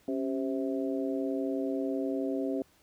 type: harmonic tone with a mistuned harmonic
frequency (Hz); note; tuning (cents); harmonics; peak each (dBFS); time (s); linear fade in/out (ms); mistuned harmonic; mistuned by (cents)
130.81; C3; 0; 2 / 3 / 4 / 5; -31 / -35 / -37 / -39; 0.08-2.62; 2; 2; +79
effects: pink hiss -64 dBFS RMS until 2.82 s + high-pass 60 Hz 12 dB/octave

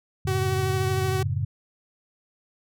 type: chord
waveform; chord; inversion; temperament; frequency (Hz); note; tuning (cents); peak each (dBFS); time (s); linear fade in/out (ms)
sine; F# minor; none; equal with one note detuned; 92.23 / 110 / 138.59; F#2 / A2 / C#3; -5 / 0 / 0; -28; 0.25-1.45; 5
type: tone with vibrato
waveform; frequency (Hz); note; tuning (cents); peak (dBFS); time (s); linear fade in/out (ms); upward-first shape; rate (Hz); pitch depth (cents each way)
sawtooth; 377.9; F#4; +37; -22; 0.27-1.23; 5; sine; 13; 17
effects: none

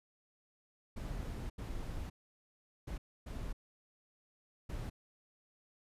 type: noise bursts at uneven times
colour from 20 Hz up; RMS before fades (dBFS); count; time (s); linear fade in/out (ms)
brown; -41; 5; 0.96-1.5 / 1.58-2.1 / 2.87-2.98 / 3.26-3.53 / 4.69-4.9; 10
effects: resampled to 32000 Hz

